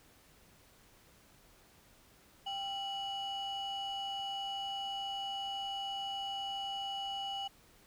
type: tone pair together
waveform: sine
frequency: 789 / 2935 Hz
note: G5 / F#7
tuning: +11 / -15 cents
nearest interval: octave + major seventh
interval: 2274 cents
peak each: -37 / -37 dBFS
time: 2.46-7.48 s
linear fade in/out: 10 ms
effects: tanh soft clip ceiling -33 dBFS + pink hiss -63 dBFS RMS until 7.86 s

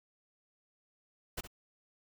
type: noise with echo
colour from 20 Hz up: pink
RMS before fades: -38 dBFS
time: 1.37-1.41 s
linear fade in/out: 10 ms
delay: 65 ms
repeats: 1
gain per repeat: -11 dB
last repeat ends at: 1.475 s
effects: none

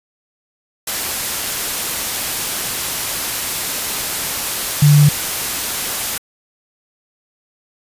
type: tone in noise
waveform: sine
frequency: 146.83 Hz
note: D3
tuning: in tune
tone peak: -6 dBFS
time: 4.82-5.09 s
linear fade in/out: 5 ms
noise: white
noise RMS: -21 dBFS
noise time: 0.87-6.18 s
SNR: +12 dB
effects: resampled to 32000 Hz

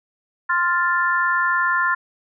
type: chord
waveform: sine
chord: F major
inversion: second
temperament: equal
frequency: 1046.5 / 1396.9 / 1760 Hz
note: C6 / F6 / A6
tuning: 0 / 0 / 0 cents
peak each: -21 dBFS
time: 0.49-1.95 s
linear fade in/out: 10 ms
effects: none

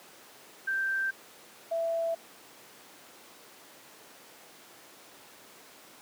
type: tone pair in turn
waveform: sine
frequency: 1568 / 664.2 Hz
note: G6 / E5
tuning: 0 / +13 cents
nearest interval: octave + minor third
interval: 1487 cents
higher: first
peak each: -27 dBFS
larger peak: neither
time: 0.67-1.11 / 1.71-2.15 s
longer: neither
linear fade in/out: 10 ms
effects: pink hiss -52 dBFS RMS until 6.01 s + high-pass 300 Hz 12 dB/octave

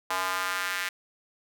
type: tone with high-pass filter sweep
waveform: square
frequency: 93.3 Hz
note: F#2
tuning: 15 cents sharp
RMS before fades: -30 dBFS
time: 0.1-0.89 s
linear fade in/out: 5 ms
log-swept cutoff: 960 to 1800 Hz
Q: 2.1
effects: none

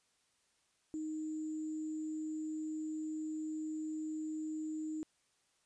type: tone with sample-and-hold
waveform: sine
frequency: 311.1 Hz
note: D#4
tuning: in tune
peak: -37 dBFS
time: 0.94-5.03 s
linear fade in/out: 0 ms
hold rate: 7350 Hz
effects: white hiss -75 dBFS RMS until 5.65 s + resampled to 22050 Hz

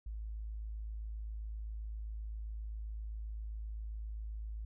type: tone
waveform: sine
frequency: 53.8 Hz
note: A1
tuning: 38 cents flat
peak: -39 dBFS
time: 0.06-4.65 s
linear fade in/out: 5 ms
effects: none

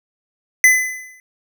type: tone with exponential decay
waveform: square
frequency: 2018 Hz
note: B6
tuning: 37 cents sharp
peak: -6 dBFS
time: 0.64-1.2 s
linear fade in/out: 1 ms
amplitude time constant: 120 ms
effects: none

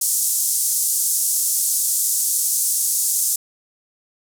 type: band-pass noise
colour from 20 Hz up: white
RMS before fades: -20 dBFS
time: 0.01-3.36 s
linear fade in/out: 5 ms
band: 6400 to 12000 Hz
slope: 24 dB/octave
effects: none

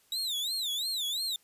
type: tone with vibrato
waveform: 40% pulse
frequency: 3781 Hz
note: A#7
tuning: 24 cents sharp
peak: -29 dBFS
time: 0.12-1.36 s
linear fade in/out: 2 ms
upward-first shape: sine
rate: 2.9 Hz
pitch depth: 210 cents each way
effects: white hiss -66 dBFS RMS until 1.43 s + resampled to 32000 Hz

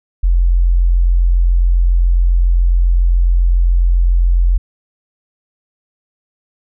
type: tone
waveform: sine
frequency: 43.65 Hz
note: F1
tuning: in tune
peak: -8 dBFS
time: 0.23-4.58 s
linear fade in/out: 10 ms
effects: none

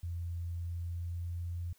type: tone with pitch glide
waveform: sine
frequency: 85.6 to 86.59 Hz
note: F2 to F2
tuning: -34 to -14 cents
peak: -35 dBFS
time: 0.03-1.73 s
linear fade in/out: 5 ms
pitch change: +20 cents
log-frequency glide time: 0.53-1.61 s
effects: white hiss -68 dBFS RMS until 1.78 s

